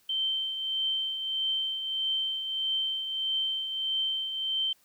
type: tone with tremolo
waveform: sine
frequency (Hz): 3113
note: G7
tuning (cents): -13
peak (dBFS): -25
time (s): 0.09-4.73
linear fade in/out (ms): 5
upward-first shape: triangle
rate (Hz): 1.6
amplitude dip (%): 55
effects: white hiss -65 dBFS RMS until 4.84 s